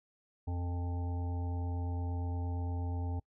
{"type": "harmonic tone with a mistuned harmonic", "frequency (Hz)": 88.1, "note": "F2", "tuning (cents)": 16, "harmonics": [1, 3, 5, 7, 9, 10], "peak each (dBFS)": [-33, -44, -50, -55, -49, -54], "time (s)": [0.47, 3.2], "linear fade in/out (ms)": 10, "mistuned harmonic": 1, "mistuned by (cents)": -58, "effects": ["noise-tail reverb RT60 0.1 s tail -25 dB re dry"]}